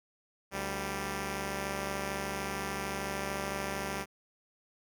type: tone pair together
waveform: 5% pulse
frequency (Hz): 73.42 / 196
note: D2 / G3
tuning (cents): 0 / 0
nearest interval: octave + perfect fourth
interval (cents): 1700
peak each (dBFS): -27 / -24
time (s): 0.51-4.06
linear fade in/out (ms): 50
effects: none